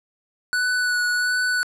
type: tone with vibrato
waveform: square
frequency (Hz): 1480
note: F#6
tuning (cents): 0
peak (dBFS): -20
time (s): 0.53-1.63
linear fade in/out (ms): 0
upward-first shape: sine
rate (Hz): 1.4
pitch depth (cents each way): 16
effects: low-pass 10000 Hz 12 dB/octave